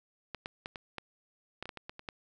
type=clicks; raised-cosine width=0.3 ms; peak=-22 / -21 / -22 / -25 / -22 / -22 / -26 / -23 / -26 / -25 / -29 / -22 dBFS; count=12; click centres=0.347 / 0.459 / 0.659 / 0.758 / 0.983 / 1.626 / 1.656 / 1.692 / 1.773 / 1.895 / 1.994 / 2.088 s; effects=none